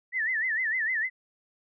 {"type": "tone with vibrato", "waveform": "sine", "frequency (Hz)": 1886, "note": "A#6", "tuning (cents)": 20, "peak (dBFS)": -25, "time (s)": [0.12, 1.1], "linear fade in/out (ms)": 50, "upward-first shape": "sine", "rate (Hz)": 6.6, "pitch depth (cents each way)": 160, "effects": []}